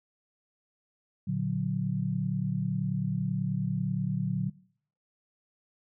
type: chord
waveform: sine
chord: Bb augmented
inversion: none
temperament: equal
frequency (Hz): 116.54 / 146.83 / 185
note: Bb2 / D3 / F#3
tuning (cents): 0 / 0 / 0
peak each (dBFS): -34 / -31 / -30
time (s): 1.27-4.5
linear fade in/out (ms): 10
effects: noise-tail reverb RT60 0.6 s tail -22 dB re dry